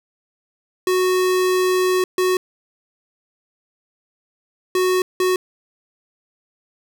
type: tone bursts at uneven times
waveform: square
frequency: 368.8 Hz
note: F#4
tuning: 6 cents flat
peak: -16 dBFS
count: 4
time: 0.87-2.04 / 2.18-2.37 / 4.75-5.02 / 5.2-5.36 s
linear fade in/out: 2 ms
effects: none